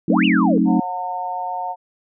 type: chord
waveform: sine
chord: F# diminished seventh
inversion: none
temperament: equal with one note detuned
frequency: 185 / 220 / 265 / 311.1 Hz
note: F#3 / A3 / C4 / Eb4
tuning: 0 / 0 / +22 / 0 cents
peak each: -19 dBFS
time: 0.08-0.8 s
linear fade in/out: 5 ms
type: exponential two-way sweep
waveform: sine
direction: up then down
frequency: 407.4 to 3008 to 407.4 Hz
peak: -19 dBFS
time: 0.1-0.58 s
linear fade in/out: 2 ms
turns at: 0.25 s
type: harmonic tone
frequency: 181.4 Hz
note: F#3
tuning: 34 cents flat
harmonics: 3 / 4 / 5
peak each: -36 / -25 / -26 dBFS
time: 0.65-1.76 s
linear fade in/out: 50 ms
effects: none